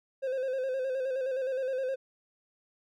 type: tone with vibrato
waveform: triangle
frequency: 523.3 Hz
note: C5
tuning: in tune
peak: -27 dBFS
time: 0.22-1.96 s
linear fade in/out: 20 ms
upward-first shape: square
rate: 9.6 Hz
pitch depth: 45 cents each way
effects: none